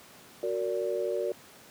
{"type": "chord", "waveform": "sine", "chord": "Gb augmented", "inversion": "none", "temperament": "just", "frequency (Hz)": [370, 462.5, 578.1], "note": ["Gb4", "Bb4", "D5"], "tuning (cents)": [0, -14, -27], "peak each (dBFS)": -32, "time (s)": [0.43, 1.32], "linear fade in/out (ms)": 2, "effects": ["pink hiss -52 dBFS RMS until 1.7 s", "high-pass 150 Hz 12 dB/octave"]}